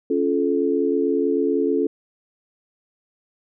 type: chord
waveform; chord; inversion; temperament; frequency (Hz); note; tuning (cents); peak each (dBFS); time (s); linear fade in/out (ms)
sine; Db augmented; none; just; 277.2 / 346.5 / 433.1; Db4 / F4 / A4; 0 / -14 / -27; -22 / -23 / -21; 0.1-1.87; 5
effects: none